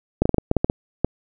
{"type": "clicks", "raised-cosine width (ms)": 2, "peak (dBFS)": -3, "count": 10, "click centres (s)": [0.22, 0.255, 0.293, 0.344, 0.383, 0.514, 0.567, 0.645, 0.699, 1.046], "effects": []}